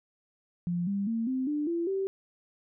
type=tone with pitch steps; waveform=sine; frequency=174.4 / 199.18 / 227.5 / 259.8 / 296.7 / 338.9 / 387 Hz; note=F3 / G3 / A#3 / C4 / D4 / E4 / G4; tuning=-2 / +28 / -42 / -12 / +18 / +48 / -22 cents; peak=-27 dBFS; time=0.67-2.07 s; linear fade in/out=0 ms; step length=200 ms; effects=none